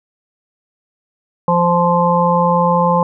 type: harmonic tone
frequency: 173.8 Hz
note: F3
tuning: 8 cents flat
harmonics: 1 / 3 / 5 / 6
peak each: -16 / -16 / -16 / -16 dBFS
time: 1.48-3.03 s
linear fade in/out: 2 ms
effects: none